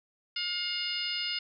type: harmonic tone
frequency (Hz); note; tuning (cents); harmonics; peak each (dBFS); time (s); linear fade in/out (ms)
713; F5; +36; 2 / 3 / 4 / 5 / 6 / 7; -43 / -39 / -34 / -41 / -39 / -36; 0.36-1.39; 5
effects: none